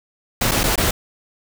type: noise with dropouts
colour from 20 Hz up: pink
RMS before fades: -18 dBFS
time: 0.41-0.91 s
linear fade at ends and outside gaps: 5 ms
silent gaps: 0.512-0.516 / 0.634-0.638 / 0.758-0.777 s
effects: none